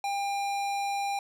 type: tone with hard clipping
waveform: sine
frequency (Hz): 800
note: G5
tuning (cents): +35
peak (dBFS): -30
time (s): 0.04-1.19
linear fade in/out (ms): 2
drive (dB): 18
effects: none